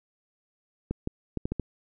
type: clicks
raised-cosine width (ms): 3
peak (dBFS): -16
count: 6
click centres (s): 0.91 / 1.074 / 1.373 / 1.455 / 1.52 / 1.597
effects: none